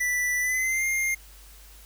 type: tone with pitch glide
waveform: square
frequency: 1975.5 to 2117 Hz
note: B6 to C7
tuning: 0 to +20 cents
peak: -24 dBFS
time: 0-1.15 s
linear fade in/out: 10 ms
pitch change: +120 cents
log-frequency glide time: 0.4-0.85 s
effects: added 50 Hz sine -48 dBFS peak until 1.85 s + white hiss -52 dBFS RMS until 1.85 s